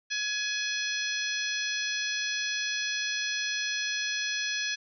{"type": "harmonic tone with a mistuned harmonic", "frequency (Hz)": 841, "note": "G#5", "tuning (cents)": 22, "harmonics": [2, 3, 4, 5, 6, 7], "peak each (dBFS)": [-33, -35, -36, -37, -38, -38], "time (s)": [0.1, 4.76], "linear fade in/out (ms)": 20, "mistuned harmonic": 6, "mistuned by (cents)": 20, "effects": []}